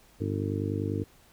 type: harmonic tone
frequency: 50.1 Hz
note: G1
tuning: 38 cents sharp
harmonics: 2 / 3 / 4 / 5 / 6 / 7 / 8 / 9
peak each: -31 / -38 / -39 / -37 / -34 / -38 / -44 / -37 dBFS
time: 0.2-1.04 s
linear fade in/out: 10 ms
effects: pink hiss -59 dBFS RMS until 1.32 s